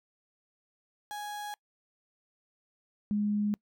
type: tone pair in turn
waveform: 35% pulse / sine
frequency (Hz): 830.6 / 207.7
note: G#5 / G#3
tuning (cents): 0 / 0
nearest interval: 2 octaves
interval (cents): 2400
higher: first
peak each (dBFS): -35 / -26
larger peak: second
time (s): 1.11-1.54 / 3.11-3.54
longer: neither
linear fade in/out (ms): 0
effects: noise-tail reverb RT60 0.1 s tail -26 dB re dry